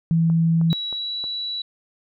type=tone; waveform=sine; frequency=164.81 Hz; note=E3; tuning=in tune; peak=-15 dBFS; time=0.11-0.73 s; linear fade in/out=0 ms
type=click train; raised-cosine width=1 ms; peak=-25 dBFS; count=4; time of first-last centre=0.3-1.24 s; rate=3.19 Hz
type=tone with pitch glide; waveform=sine; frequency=3900 to 3929 Hz; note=B7 to B7; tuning=-23 to -10 cents; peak=-25 dBFS; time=0.7-1.62 s; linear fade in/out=5 ms; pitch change=+13 cents; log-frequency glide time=0.94-1.18 s
effects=none